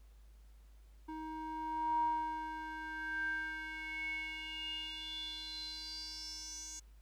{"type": "tone with band-pass filter sweep", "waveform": "square", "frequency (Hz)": 314.8, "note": "D#4", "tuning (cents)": 20, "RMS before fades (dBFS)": -41, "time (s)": [1.08, 6.8], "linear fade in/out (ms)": 10, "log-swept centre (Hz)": [650, 6600], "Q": 8.9, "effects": ["added 52 Hz sine -56 dBFS peak until 7.01 s", "pink hiss -73 dBFS RMS until 7.01 s"]}